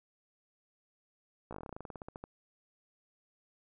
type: slowing click train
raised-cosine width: 1 ms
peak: -29 dBFS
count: 19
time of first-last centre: 1.51-2.24 s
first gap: 16 ms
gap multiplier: 1.1
effects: none